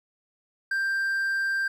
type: tone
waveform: triangle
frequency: 1580 Hz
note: G6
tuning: 13 cents sharp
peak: -22 dBFS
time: 0.71-1.68 s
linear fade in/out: 5 ms
effects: none